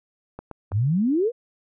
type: clicks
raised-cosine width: 1 ms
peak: -21 dBFS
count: 3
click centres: 0.39 / 0.513 / 0.719 s
type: exponential sweep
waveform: sine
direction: up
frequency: 89.2 to 508 Hz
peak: -18 dBFS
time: 0.71-1.32 s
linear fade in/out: 50 ms
effects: none